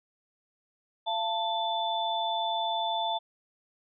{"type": "tone cluster", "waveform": "sine", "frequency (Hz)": [685, 887, 3514], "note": ["F5", "A5", "A7"], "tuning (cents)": [-34, 14, -3], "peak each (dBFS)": [-32, -30, -33], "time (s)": [1.06, 3.19], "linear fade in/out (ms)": 20, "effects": []}